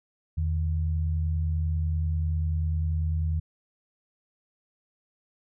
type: tone pair together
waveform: sine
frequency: 81.5 / 151.65 Hz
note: E2 / D#3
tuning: -19 / -44 cents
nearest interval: major seventh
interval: 1075 cents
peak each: -24 / -33 dBFS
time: 0.37-3.4 s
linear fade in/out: 10 ms
effects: none